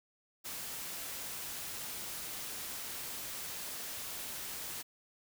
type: noise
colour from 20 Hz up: white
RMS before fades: -42 dBFS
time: 0.44-4.83 s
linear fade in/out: 20 ms
effects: none